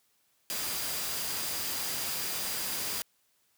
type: tone in noise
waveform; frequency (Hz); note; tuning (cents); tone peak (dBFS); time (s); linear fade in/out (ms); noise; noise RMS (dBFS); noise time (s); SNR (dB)
sine; 4813; D8; +42; -42; 0.5-3.02; 0; white; -34; 0.5-3.02; -11
effects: white hiss -71 dBFS RMS until 3.57 s + high-pass 60 Hz 12 dB/octave